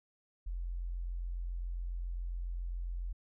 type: tone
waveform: sine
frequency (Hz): 43.65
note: F1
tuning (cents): 0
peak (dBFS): -35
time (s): 0.46-3.13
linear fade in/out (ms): 10
effects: none